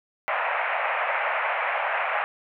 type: band-pass noise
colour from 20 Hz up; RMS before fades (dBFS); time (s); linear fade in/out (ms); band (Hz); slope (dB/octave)
pink; -26; 0.28-2.24; 0; 590 to 2500; 48
effects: none